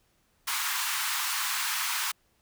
pink high-pass noise, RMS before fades -30 dBFS, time 0.47-2.12 s, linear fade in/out 10 ms, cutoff 930 Hz, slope 48 dB/octave, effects pink hiss -69 dBFS RMS until 2.41 s

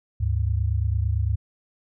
sine tone pair together, 73.42 / 102.31 Hz, D2 / G#2, 0 / -25 cents, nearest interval tritone, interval 575 cents, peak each -23 dBFS, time 0.2-1.36 s, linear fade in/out 10 ms, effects none

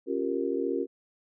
sine chord, G half-diminished seventh, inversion second, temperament equal with one note detuned, 275.1 / 349.2 / 392 / 466.2 Hz, Db4 / F4 / G4 / Bb4, -13 / 0 / 0 / 0 cents, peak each -32 dBFS, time 0.06-0.87 s, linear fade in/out 50 ms, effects none

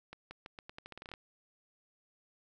accelerating click train, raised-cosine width 0.3 ms, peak -30 dBFS, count 14, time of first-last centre 0.13-1.138 s, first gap 180 ms, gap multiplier 0.84, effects none

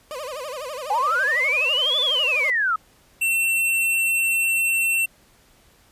30% pulse tone with vibrato, 554.4 Hz, C#5, in tune, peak -27 dBFS, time 0.11-2.5 s, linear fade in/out 0 ms, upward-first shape sine, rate 12 Hz, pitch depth 210 cents each way
sine linear two-way sweep, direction up then down, 769 to 3533 to 1241 Hz, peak -18 dBFS, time 0.9-2.76 s, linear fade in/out 5 ms, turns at 2 s
square tone, 2702 Hz, E7, 42 cents sharp, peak -19 dBFS, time 3.21-5.06 s, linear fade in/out 10 ms
effects pink hiss -56 dBFS RMS until 5.91 s + resampled to 32000 Hz

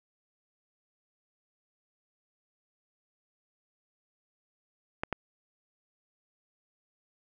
clicks, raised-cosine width 0.5 ms, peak -15 dBFS, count 2, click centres 5.035 / 5.127 s, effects none

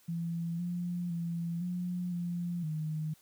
sine tone with pitch steps, 168.2 / 175.7 / 169.2 / 178.4 / 173.9 / 155.5 Hz, E3 / F3 / E3 / F3 / F3 / D#3, +35 / +11 / +45 / +37 / -7 / -1 cents, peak -32 dBFS, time 0.08-3.14 s, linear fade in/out 10 ms, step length 510 ms, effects white hiss -64 dBFS RMS until 3.21 s

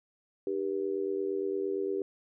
sine tone with amplitude modulation, 392 Hz, G4, in tune, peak -25 dBFS, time 0.47-2.02 s, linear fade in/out 2 ms, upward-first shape sine, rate 88.7 Hz, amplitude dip 90%, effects none

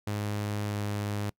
sawtooth tone with pitch glide, 103.83 to 103.11 Hz, G#2 to G#2, 0 to -12 cents, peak -26 dBFS, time 0.07-1.3 s, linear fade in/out 5 ms, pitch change -12 cents, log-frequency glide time 0.7-0.75 s, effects noise-tail reverb RT60 0.1 s tail -25 dB re dry

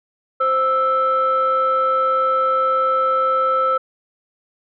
sine tone pair together, 523.2 / 1318.5 Hz, C5 / E6, 0 / 0 cents, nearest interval octave + major third, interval 1600 cents, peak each -19 / -15 dBFS, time 0.4-3.78 s, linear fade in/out 10 ms, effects tanh soft clip ceiling -9 dBFS

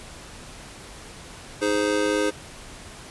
square chord, Ab major, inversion second, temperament just, 311.5 / 415.3 / 519.1 Hz, Eb4 / Ab4 / C5, +2 / 0 / -14 cents, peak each -26 dBFS, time 1.61-2.31 s, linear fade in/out 20 ms, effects pink hiss -42 dBFS RMS until 3.1 s + resampled to 24000 Hz

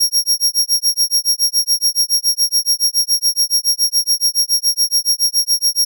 sawtooth tone with tremolo, 5588 Hz, F8, in tune, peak -7 dBFS, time 0-5.85 s, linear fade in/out 10 ms, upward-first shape sine, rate 7.1 Hz, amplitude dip 100%, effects none

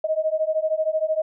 sine beating tone pair, 622.3 / 635.3 Hz, D#5 / D#5, 0 / +36 cents, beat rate 13 Hz, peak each -23 dBFS, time 0.04-1.22 s, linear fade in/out 5 ms, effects none

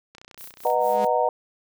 click train, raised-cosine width 0.2 ms, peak -27 dBFS, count 18, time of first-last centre 0.15-0.702 s, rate 30.8 Hz
violet noise with tremolo, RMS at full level -40 dBFS, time 0.38-1.07 s, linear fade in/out 0 ms, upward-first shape sine, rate 4.4 Hz, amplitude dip 95%
sawtooth tone with exponential growth, 207.7 Hz, G#3, in tune, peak -24 dBFS, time 0.63-1.05 s, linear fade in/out 5 ms, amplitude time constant 91 ms
sine chord, B major seventh, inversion none, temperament just, 493.9 / 617.4 / 740.8 / 926 Hz, B4 / D#5 / F#5 / A#5, 0 / -14 / +2 / -12 cents, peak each -24 dBFS, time 0.65-1.29 s, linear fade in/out 2 ms
effects none

